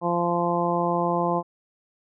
harmonic tone, 173 Hz, F3, 16 cents flat, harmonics 1 / 2 / 3 / 4 / 5 / 6, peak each -28 / -28 / -28 / -28 / -28 / -28 dBFS, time 0.01-1.43 s, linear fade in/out 50 ms, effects none

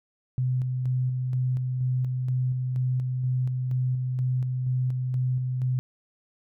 sine tone with tremolo, 127.4 Hz, C3, 46 cents flat, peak -22 dBFS, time 0.38-5.79 s, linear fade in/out 0 ms, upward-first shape square, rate 2.1 Hz, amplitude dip 30%, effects none

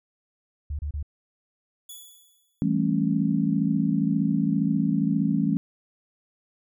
sine tone bursts, 73.42 Hz, D2, in tune, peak -27 dBFS, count 3, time 0.7-1.028 s, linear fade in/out 5 ms, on 90 ms, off 29 ms
10% pulse tone with exponential decay, 3417 Hz, G#7, 49 cents sharp, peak -30 dBFS, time 1.89-2.68 s, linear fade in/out 5 ms, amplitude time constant 170 ms
sine chord, A dominant seventh, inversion second, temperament just, 165 / 198 / 220 / 275 Hz, E3 / G3 / A3 / C#4, +2 / +18 / 0 / -14 cents, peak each -26 dBFS, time 2.62-5.57 s, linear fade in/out 0 ms
effects none

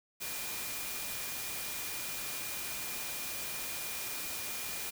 sine tone in noise, 2418 Hz, D7, 50 cents sharp, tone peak -47 dBFS, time 0.2-4.91 s, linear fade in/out 20 ms, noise white, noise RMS -39 dBFS, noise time 0.2-4.91 s, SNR -11 dB, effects none

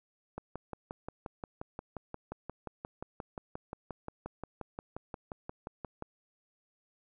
click train, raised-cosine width 1 ms, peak -25 dBFS, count 33, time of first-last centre 0.38-6.024 s, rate 5.67 Hz, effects none

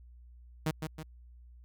sawtooth tone with echo, 156.8 Hz, D#3, 14 cents sharp, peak -24 dBFS, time 0.66-0.71 s, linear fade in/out 5 ms, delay 160 ms, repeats 2, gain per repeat -6 dB, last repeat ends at 1.03 s, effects added 60 Hz sine -51 dBFS peak until 1.64 s

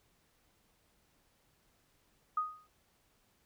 sine tone with exponential decay, 1244.5 Hz, D#6, in tune, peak -27 dBFS, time 2.37-2.67 s, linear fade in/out 5 ms, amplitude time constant 65 ms, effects pink hiss -72 dBFS RMS until 3.45 s

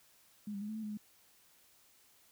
sine tone with pitch steps, 208.6 / 199 / 209 / 217.1 / 219.9 / 211.4 / 209.8 Hz, G#3 / G3 / G#3 / A3 / A3 / G#3 / G#3, +8 / +26 / +11 / -23 / -1 / +31 / +18 cents, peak -38 dBFS, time 0.47-0.974 s, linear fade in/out 5 ms, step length 72 ms, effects white hiss -66 dBFS RMS until 2.31 s

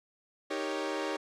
sawtooth chord, Eb dominant seventh, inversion none, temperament equal, 311.1 / 392 / 466.2 / 554.4 Hz, Eb4 / G4 / Bb4 / Db5, 0 / 0 / 0 / 0 cents, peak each -33 / -33 / -37 / -33 dBFS, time 0.5-1.17 s, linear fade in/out 10 ms, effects low-pass 6000 Hz 12 dB/octave

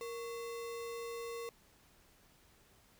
sine tone with sample-and-hold, 466.2 Hz, A#4, in tune, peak -40 dBFS, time 0.01-1.49 s, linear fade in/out 0 ms, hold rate 1575 Hz, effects pink hiss -66 dBFS RMS until 2.99 s

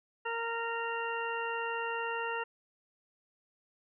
harmonic tone, 462.2 Hz, A#4, 15 cents flat, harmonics 1 / 2 / 3 / 4 / 6, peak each -38 / -37 / -39 / -41 / -41 dBFS, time 0.25-2.44 s, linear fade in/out 10 ms, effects none

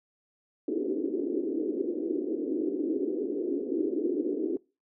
white band-pass noise, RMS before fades -30 dBFS, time 0.68-4.57 s, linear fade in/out 2 ms, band 280 to 400 Hz, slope 48 dB/octave, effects noise-tail reverb RT60 0.3 s tail -23 dB re dry

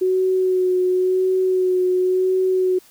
sine tone with vibrato, 370 Hz, F#4, in tune, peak -15 dBFS, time 0.01-2.79 s, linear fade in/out 10 ms, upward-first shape sine, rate 0.94 Hz, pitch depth 20 cents each way, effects white hiss -51 dBFS RMS until 2.9 s

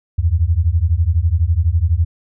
sine beating tone pair, 77.78 / 89.78 Hz, D#2 / F2, 0 / +48 cents, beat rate 12 Hz, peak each -15 dBFS, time 0.18-2.05 s, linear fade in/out 10 ms, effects none

